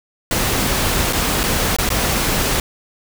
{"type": "noise with dropouts", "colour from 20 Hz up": "pink", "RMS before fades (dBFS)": -18, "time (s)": [0.31, 2.6], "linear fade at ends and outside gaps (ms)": 2, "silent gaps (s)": [[1.127, 1.131], [1.433, 1.437], [1.765, 1.785], [1.891, 1.902]], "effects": []}